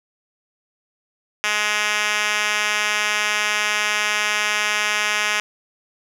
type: tone with band-pass filter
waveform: 5% pulse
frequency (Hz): 210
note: G#3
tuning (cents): +19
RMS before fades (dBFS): -21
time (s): 1.44-5.4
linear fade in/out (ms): 0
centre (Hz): 3300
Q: 0.89
effects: none